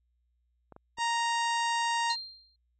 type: clicks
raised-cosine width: 1 ms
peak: -34 dBFS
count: 3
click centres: 0.723 / 0.764 / 0.985 s
type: harmonic tone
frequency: 932.3 Hz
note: A#5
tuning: in tune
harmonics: 1 / 2 / 3 / 4 / 5 / 6 / 7 / 8 / 9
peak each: -28 / -34 / -38 / -40 / -42 / -44 / -45 / -46 / -47 dBFS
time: 0.97-2.16 s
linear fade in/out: 50 ms
type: tone with exponential decay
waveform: sine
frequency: 4183 Hz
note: C8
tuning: 1 cent flat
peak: -28 dBFS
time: 2.1-2.56 s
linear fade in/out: 2 ms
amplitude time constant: 98 ms
effects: added 60 Hz sine -70 dBFS peak until 2.79 s